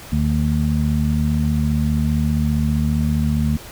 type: harmonic tone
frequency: 75.1 Hz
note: D2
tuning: 39 cents sharp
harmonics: 1 / 2 / 3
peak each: -20 / -20 / -20 dBFS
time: 0.12-3.57 s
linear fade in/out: 5 ms
effects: pink hiss -38 dBFS RMS until 3.71 s